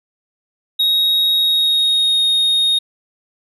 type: tone with pitch glide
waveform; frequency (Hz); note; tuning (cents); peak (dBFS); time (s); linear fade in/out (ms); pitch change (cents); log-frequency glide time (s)
triangle; 3775 to 3719; A#7 to A#7; +21 to -5; -11; 0.79-2.79; 10; -26; 1.34-2.23
effects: none